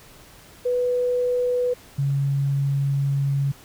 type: tone pair in turn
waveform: sine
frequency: 493.9 / 139.16 Hz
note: B4 / C#3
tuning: 0 / +7 cents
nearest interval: octave + minor seventh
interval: 2193 cents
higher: first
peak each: -19 dBFS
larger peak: neither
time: 0.65-1.74 / 1.98-3.52 s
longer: second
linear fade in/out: 10 ms
effects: pink hiss -48 dBFS RMS until 3.64 s